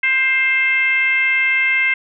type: tone with frequency modulation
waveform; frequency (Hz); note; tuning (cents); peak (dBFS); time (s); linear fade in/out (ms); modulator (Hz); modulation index
sine; 2106; C7; +11; -13; 0.03-1.94; 5; 531; 0.82
effects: none

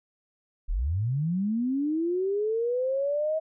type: linear sweep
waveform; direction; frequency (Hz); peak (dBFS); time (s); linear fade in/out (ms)
sine; up; 30.87 to 640; -24; 0.68-3.4; 20
effects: none

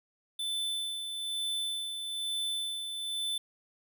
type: tone with tremolo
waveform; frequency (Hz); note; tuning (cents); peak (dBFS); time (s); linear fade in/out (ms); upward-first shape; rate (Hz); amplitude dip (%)
square; 3520; A7; 0; -31; 0.39-3.38; 5; sine; 1.1; 45
effects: none

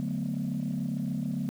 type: chord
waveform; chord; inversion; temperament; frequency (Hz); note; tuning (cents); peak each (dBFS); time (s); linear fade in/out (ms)
sine; B minor seventh; first; equal; 146.83 / 185 / 220 / 246.9; D3 / F#3 / A3 / B3; 0 / 0 / 0 / 0; -33; 0-1.49; 0
effects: tanh soft clip ceiling -23 dBFS + 9-bit

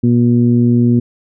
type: tone with frequency modulation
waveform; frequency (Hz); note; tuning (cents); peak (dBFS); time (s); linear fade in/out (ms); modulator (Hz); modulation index
sine; 120; B2; -49; -5; 0.03-1; 10; 120; 1.3
effects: none

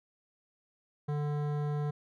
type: tone with hard clipping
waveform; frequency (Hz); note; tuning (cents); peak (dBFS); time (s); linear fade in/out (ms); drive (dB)
sine; 147.3; D3; +6; -32; 1.08-1.91; 10; 15
effects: none

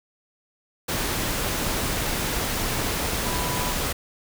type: tone in noise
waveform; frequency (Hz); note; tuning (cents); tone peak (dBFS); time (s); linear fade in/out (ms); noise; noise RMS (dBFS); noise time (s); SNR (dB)
sine; 987.8; B5; 0; -32; 3.25-3.73; 10; pink; -26; 0.88-3.93; -9
effects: none

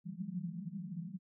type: band-pass noise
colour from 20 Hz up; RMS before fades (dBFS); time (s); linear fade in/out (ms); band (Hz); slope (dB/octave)
white; -42; 0.04-1.19; 50; 160 to 200; 96
effects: none

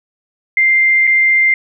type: tone with dropouts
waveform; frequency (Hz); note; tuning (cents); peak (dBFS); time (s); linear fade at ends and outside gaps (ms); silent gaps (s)
sine; 2095; C7; +2; -8; 0.57-1.54; 2; 1.07-1.074
effects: none

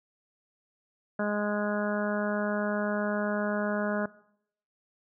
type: harmonic tone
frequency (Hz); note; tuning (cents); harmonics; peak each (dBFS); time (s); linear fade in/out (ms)
207.7; G#3; 0; 1 / 2 / 3 / 4 / 5 / 6 / 7 / 8; -30 / -36 / -31 / -42 / -40 / -42 / -36 / -40; 1.19-4.06; 5
effects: noise-tail reverb RT60 0.7 s tail -20 dB re dry

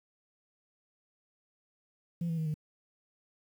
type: tone with pitch steps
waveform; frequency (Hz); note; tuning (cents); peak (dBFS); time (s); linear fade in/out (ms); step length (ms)
sine; 170.2 / 164.4 / 158.8 / 153.39; F3 / E3 / D#3 / D#3; -44 / -4 / +36 / -24; -28; 2.21-2.542; 5; 83
effects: tanh soft clip ceiling -28 dBFS + 10-bit

